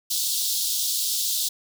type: high-pass noise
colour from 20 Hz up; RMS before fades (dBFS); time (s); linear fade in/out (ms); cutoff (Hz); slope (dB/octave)
pink; -25; 0.1-1.49; 10; 3500; 48
effects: none